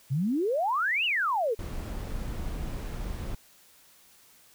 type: exponential two-way sweep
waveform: sine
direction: up then down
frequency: 123.47 to 2983 to 414.3 Hz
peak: -24 dBFS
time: 0.1-1.55 s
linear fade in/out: 20 ms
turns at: 1.05 s
type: noise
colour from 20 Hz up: brown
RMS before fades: -34 dBFS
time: 1.59-3.35 s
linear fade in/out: 2 ms
effects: white hiss -58 dBFS RMS until 4.54 s